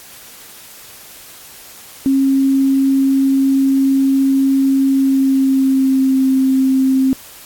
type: tone with pitch glide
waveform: sine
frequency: 270.3 to 264.3 Hz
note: C#4 to C4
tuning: -44 to +18 cents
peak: -10 dBFS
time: 2.06-7.13 s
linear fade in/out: 0 ms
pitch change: -38 cents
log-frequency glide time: 4.88-6.26 s
effects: white hiss -38 dBFS RMS until 7.45 s + AAC 64 kbps